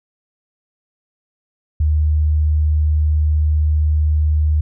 sine tone, 76.3 Hz, D#2, 33 cents flat, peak -12 dBFS, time 1.8-4.61 s, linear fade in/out 5 ms, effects none

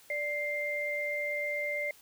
sine tone pair together, 587.3 / 2097 Hz, D5 / C7, 0 / +3 cents, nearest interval octave + minor seventh, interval 2203 cents, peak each -35 / -32 dBFS, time 0.1-1.91 s, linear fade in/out 2 ms, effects white hiss -58 dBFS RMS until 2.01 s

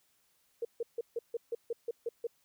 sine tone bursts, 465.9 Hz, A#4, 1 cent flat, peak -31 dBFS, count 10, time 0.62-2.27 s, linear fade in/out 5 ms, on 30 ms, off 150 ms, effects white hiss -72 dBFS RMS until 2.44 s

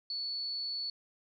sine tone, 4435 Hz, C#8, in tune, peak -34 dBFS, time 0.1-0.9 s, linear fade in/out 2 ms, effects none

